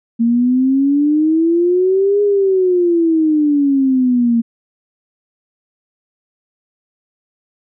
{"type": "exponential two-way sweep", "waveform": "sine", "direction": "up then down", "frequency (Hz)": [229, 413.1, 229], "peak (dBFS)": -10, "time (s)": [0.19, 4.42], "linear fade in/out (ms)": 20, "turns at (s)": 2.22, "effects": []}